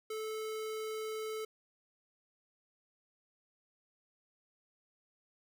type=tone; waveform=square; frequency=435.8 Hz; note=A4; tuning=17 cents flat; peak=-38 dBFS; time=0.1-1.45 s; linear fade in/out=5 ms; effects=none